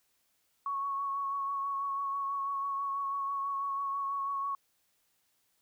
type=tone with vibrato; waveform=sine; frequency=1108.7 Hz; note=C#6; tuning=in tune; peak=-31 dBFS; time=0.66-4.55 s; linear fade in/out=2 ms; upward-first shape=sine; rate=6.1 Hz; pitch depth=20 cents each way; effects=white hiss -74 dBFS RMS until 5.61 s